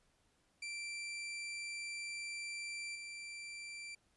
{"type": "tone with level steps", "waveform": "sawtooth", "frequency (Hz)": 2349, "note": "D7", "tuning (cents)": 0, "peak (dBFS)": [-38, -42], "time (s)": [0.62, 3.95], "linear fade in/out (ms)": 5, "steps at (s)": 2.95, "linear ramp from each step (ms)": 5, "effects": ["pink hiss -75 dBFS RMS until 4.16 s", "resampled to 24000 Hz"]}